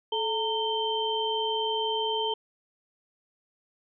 sine tone cluster, 436.1 / 910 / 3119 Hz, A4 / A#5 / G7, -15 / -42 / -9 cents, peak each -30 dBFS, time 0.12-2.34 s, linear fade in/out 5 ms, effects none

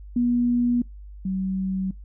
sine tone pair in turn, 242 / 189.65 Hz, B3 / F#3, -35 / +43 cents, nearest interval major third, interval 422 cents, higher first, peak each -18 / -23 dBFS, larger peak first, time 0.16-0.82 / 1.25-1.91 s, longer neither, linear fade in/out 5 ms, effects noise-tail reverb RT60 0.2 s tail -26 dB re dry + added 50 Hz sine -38 dBFS peak until 2.04 s

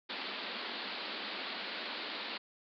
white band-pass noise, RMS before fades -41 dBFS, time 0.09-2.38 s, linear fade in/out 10 ms, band 190 to 4600 Hz, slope 96 dB/octave, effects none

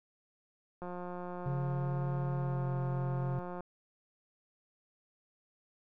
click train, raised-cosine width 1 ms, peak -29 dBFS, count 497, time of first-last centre 0.82-3.607 s, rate 178 Hz
triangle tone with pitch glide, 139.2 to 134.46 Hz, C#3 to C3, +8 to +48 cents, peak -30 dBFS, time 1.46-3.39 s, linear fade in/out 0 ms, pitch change -60 cents, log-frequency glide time 2.39-2.65 s
effects none

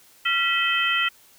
sine tone cluster, 1370 / 1953 / 2585 / 3112 Hz, F6 / B6 / E7 / G7, -34 / -20 / -34 / -13 cents, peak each -25 dBFS, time 0.25-1.09 s, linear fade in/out 10 ms, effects white hiss -54 dBFS RMS until 1.38 s

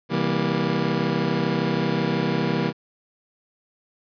25% pulse chord, C dominant seventh, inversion none, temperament just, 130.81 / 163.52 / 196.22 / 235.5 Hz, C3 / E3 / G3 / Bb3, 0 / -14 / +2 / +18 cents, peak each -26 / -21 / -24 / -23 dBFS, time 0.09-2.73 s, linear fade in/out 50 ms, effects resampled to 11025 Hz + 9-bit

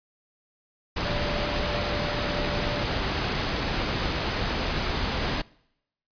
sine tone in noise, 587.3 Hz, D5, in tune, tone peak -33 dBFS, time 1.05-2.84 s, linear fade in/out 10 ms, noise pink, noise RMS -27 dBFS, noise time 0.96-5.42 s, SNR -9 dB, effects noise-tail reverb RT60 0.8 s tail -24 dB re dry + resampled to 11025 Hz

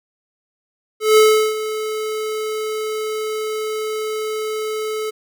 square tone with ADSR envelope, 432.6 Hz, A4, 29 cents flat, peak -8 dBFS, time 1-5.11 s, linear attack 170 ms, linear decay 370 ms, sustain -14 dB, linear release 17 ms, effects none

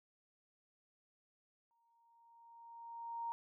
sine tone with exponential growth, 930 Hz, A#5, 4 cents flat, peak -37 dBFS, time 1.71-3.32 s, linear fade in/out 0 ms, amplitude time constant 350 ms, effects none

